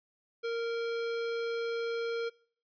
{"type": "tone", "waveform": "square", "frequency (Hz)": 463.7, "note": "A#4", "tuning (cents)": -9, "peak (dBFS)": -32, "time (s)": [0.43, 2.3], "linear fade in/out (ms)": 20, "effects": ["noise-tail reverb RT60 0.5 s tail -23 dB re dry", "resampled to 11025 Hz"]}